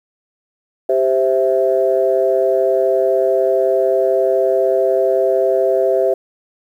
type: chord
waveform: sine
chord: C major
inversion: second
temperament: equal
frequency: 392 / 523.3 / 659.3 Hz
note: G4 / C5 / E5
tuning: 0 / 0 / 0 cents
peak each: -16 dBFS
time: 0.89-6.14 s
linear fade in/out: 5 ms
effects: tanh soft clip ceiling -2 dBFS + 8-bit